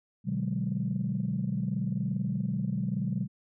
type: chord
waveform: sine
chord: G# half-diminished seventh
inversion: first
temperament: just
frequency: 124.59 / 149.51 / 186.89 / 207.7 Hz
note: B2 / D3 / F#3 / G#3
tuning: +16 / +31 / +18 / 0 cents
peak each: -33 / -34 / -31 / -34 dBFS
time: 0.24-3.28 s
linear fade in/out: 50 ms
effects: tanh soft clip ceiling -19 dBFS